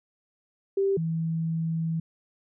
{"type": "tone pair in turn", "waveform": "sine", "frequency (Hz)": [392, 163.11], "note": ["G4", "E3"], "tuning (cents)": [0, -18], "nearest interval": "octave + minor third", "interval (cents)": 1518, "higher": "first", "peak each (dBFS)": [-21, -25], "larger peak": "first", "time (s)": [[0.77, 0.97], [0.97, 2]], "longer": "second", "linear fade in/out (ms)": 5, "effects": []}